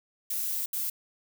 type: noise bursts at uneven times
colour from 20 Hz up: violet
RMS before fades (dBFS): -31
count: 2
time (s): 0.3-0.66 / 0.73-0.9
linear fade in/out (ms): 5
effects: none